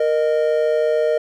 triangle tone pair together, 466.8 / 615.2 Hz, A#4 / D#5, +2 / -20 cents, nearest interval perfect fourth, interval 478 cents, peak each -16 dBFS, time 0-1.18 s, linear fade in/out 5 ms, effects none

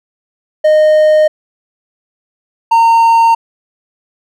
triangle tone pair in turn, 616 / 916.8 Hz, D#5 / A#5, -17 / -29 cents, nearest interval perfect fifth, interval 688 cents, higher second, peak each -3 dBFS, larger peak neither, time 0.64-1.28 / 2.71-3.35 s, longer neither, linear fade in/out 10 ms, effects none

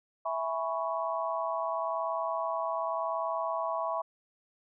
sine chord, C# minor seventh, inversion first, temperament equal, 659.3 / 830.6 / 987.8 / 1108.7 Hz, E5 / G#5 / B5 / C#6, 0 / 0 / 0 / 0 cents, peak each -33 / -39 / -35 / -35 dBFS, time 0.25-4.02 s, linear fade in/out 10 ms, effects none

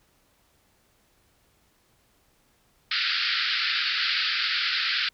white band-pass noise, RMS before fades -26 dBFS, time 2.91-5.09 s, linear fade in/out 5 ms, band 1300 to 4900 Hz, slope 96 dB/octave, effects pink hiss -65 dBFS RMS until 5.13 s

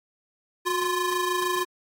30% pulse ring-modulated tone, 698.5 Hz, F5, in tune, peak -18 dBFS, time 0.65-1.65 s, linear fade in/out 20 ms, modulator 336 Hz, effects AAC 64 kbps

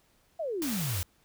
sine exponential sweep, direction down, 698.5 to 79 Hz, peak -30 dBFS, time 0.39-1.03 s, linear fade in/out 10 ms
white noise, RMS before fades -36 dBFS, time 0.62-1.03 s, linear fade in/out 0 ms
effects pink hiss -67 dBFS RMS until 1.24 s

